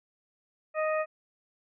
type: harmonic tone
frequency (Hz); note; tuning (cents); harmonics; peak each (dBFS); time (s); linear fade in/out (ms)
622.3; D#5; 0; 1 / 2 / 3 / 4; -27 / -33 / -37 / -39; 0.74-1.06; 50
effects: none

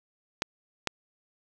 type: clicks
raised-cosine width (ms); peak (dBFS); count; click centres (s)
0.2; -9; 2; 0.421 / 0.873
effects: none

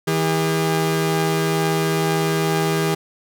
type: tone pair together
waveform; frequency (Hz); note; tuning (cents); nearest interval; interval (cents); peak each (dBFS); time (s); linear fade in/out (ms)
sawtooth; 161.2 / 404.1; E3 / G#4; -38 / -47; octave + major third; 1591; -16 / -17; 0.07-2.95; 10
effects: none

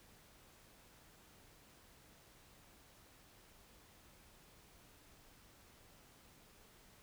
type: silence
effects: pink hiss -64 dBFS RMS until 7.02 s

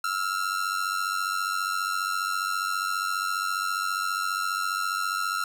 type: ring-modulated tone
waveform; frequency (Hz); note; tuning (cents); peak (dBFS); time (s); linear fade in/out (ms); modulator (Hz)
45% pulse; 1355; E6; +47; -23; 0.04-5.44; 2; 47.4
effects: none

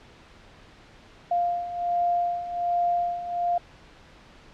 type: beating tone pair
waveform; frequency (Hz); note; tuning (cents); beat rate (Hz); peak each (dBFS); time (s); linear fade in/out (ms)
sine; 698.5 / 699.8; F5 / F5; 0 / +3; 1.3; -29 / -24; 1.31-3.58; 5
effects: pink hiss -51 dBFS RMS until 4.53 s + low-pass 4000 Hz 12 dB/octave

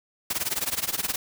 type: noise with tremolo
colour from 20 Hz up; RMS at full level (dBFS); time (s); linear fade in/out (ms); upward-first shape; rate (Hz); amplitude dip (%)
white; -25; 0.3-1.16; 5; sine; 19; 90
effects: none

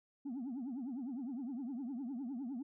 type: tone with vibrato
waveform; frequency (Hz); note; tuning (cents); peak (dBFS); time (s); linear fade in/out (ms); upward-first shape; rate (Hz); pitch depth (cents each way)
sine; 256.6; C4; -34; -37; 0.25-2.63; 10; triangle; 9.8; 250
effects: tanh soft clip ceiling -37 dBFS

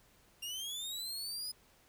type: linear sweep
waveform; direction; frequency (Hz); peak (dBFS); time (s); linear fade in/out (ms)
sawtooth; up; 2771 to 5040; -36; 0.42-1.52; 10
effects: pink hiss -66 dBFS RMS until 1.88 s

